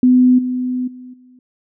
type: tone with level steps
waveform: sine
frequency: 251.8 Hz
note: B3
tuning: 34 cents sharp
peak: -7 / -17 / -32 / -43 dBFS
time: 0.03-1.39 s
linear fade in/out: 2 ms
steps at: 0.38 / 0.87 / 1.13 s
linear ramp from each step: 10 ms
effects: none